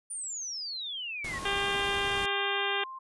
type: exponential sweep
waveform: sine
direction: down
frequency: 9500 to 1864.7 Hz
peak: -34 dBFS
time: 0.1-1.39 s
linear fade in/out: 10 ms
type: noise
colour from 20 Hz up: pink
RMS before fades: -40 dBFS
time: 1.24-2.26 s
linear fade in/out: 5 ms
type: tone with vibrato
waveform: sine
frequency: 1069 Hz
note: C6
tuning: 37 cents sharp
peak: -39 dBFS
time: 1.33-2.99 s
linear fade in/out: 10 ms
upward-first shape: square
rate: 1.2 Hz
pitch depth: 27 cents each way
type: harmonic tone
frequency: 399.3 Hz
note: G4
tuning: 32 cents sharp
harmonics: 1 / 2 / 3 / 4 / 5 / 6 / 7 / 8 / 9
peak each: -35 / -36 / -39 / -34 / -38 / -38 / -36 / -36 / -39 dBFS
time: 1.45-2.84 s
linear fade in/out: 5 ms
effects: resampled to 24000 Hz